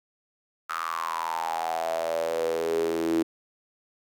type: tone with high-pass filter sweep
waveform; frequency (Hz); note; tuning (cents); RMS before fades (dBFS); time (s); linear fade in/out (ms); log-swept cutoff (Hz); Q
sawtooth; 82.41; E2; 0; -28; 0.69-3.23; 10; 1300 to 320; 8.9
effects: none